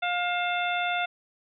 harmonic tone with a mistuned harmonic, 708 Hz, F5, 23 cents sharp, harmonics 1 / 2 / 3 / 4 / 5, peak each -28 / -31 / -33 / -34 / -35 dBFS, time 0.02-1.06 s, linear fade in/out 10 ms, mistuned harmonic 4, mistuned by -100 cents, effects none

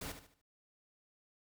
pink noise with echo, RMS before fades -43 dBFS, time 0.01-0.12 s, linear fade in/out 5 ms, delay 74 ms, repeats 4, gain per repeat -9 dB, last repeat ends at 0.416 s, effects none

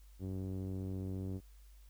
sawtooth tone with low-pass filter, 94.7 Hz, F#2, 41 cents sharp, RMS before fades -40 dBFS, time 0.19-1.41 s, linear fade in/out 50 ms, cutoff 350 Hz, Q 1.4, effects added 50 Hz sine -55 dBFS peak until 1.89 s + white hiss -70 dBFS RMS until 1.89 s

